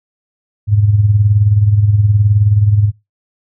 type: tone with tremolo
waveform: sine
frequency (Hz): 103.83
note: G#2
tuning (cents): 0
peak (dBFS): -5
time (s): 0.67-2.92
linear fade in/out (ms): 50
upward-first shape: sine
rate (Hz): 19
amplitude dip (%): 60
effects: noise-tail reverb RT60 0.2 s tail -19 dB re dry